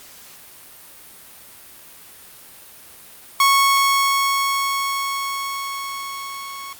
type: tone with level ramp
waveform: sawtooth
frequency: 1103 Hz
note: C#6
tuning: 9 cents flat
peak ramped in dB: -8 to -28 dBFS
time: 3.4-6.73 s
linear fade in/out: 2 ms
effects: white hiss -43 dBFS RMS until 6.79 s + Opus 48 kbps